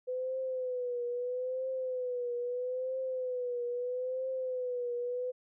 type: tone with vibrato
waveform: sine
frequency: 502 Hz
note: B4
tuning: 28 cents sharp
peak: -32 dBFS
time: 0.07-5.32 s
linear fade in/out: 20 ms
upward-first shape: triangle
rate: 0.77 Hz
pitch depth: 77 cents each way
effects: none